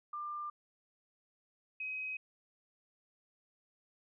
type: tone pair in turn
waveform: sine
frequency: 1194 / 2530 Hz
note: D6 / D#7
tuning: +28 / +28 cents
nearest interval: octave + minor second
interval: 1300 cents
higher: second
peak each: -38 / -37 dBFS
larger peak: second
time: 0.13-0.5 / 1.8-2.17 s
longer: neither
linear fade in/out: 5 ms
effects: none